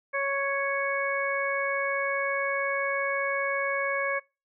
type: harmonic tone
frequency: 554.4 Hz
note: C#5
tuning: in tune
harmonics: 1 / 2 / 3 / 4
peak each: -30 / -32 / -31 / -31 dBFS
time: 0.13-4.2 s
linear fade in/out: 20 ms
effects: noise-tail reverb RT60 0.3 s tail -25 dB re dry